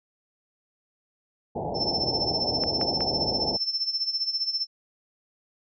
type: low-pass noise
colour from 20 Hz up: white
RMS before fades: -30 dBFS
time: 1.55-3.57 s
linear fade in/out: 10 ms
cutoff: 870 Hz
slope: 96 dB/octave
type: tone with tremolo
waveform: sine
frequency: 5330 Hz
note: E8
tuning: 18 cents sharp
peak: -22 dBFS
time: 1.74-4.67 s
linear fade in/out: 50 ms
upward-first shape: sine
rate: 15 Hz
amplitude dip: 75%
type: clicks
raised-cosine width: 0.5 ms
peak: -19 dBFS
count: 3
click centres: 2.637 / 2.813 / 3.007 s
effects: high-pass 60 Hz 12 dB/octave